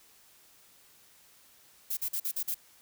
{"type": "noise bursts", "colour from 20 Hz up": "violet", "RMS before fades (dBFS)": -32, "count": 6, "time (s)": [1.9, 2.546], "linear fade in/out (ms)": 10, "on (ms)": 71, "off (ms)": 44, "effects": ["white hiss -60 dBFS RMS until 2.81 s"]}